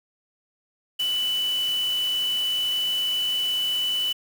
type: tone in noise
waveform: sine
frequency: 2981 Hz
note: F#7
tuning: 12 cents sharp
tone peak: -22 dBFS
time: 0.99-4.13 s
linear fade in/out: 10 ms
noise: white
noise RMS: -38 dBFS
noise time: 0.99-4.13 s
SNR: +13 dB
effects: none